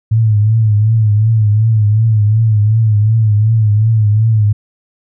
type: tone with vibrato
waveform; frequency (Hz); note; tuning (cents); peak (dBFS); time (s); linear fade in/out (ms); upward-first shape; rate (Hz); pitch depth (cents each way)
sine; 108.5; A2; -24; -7; 0.11-4.53; 10; triangle; 2.7; 90
effects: none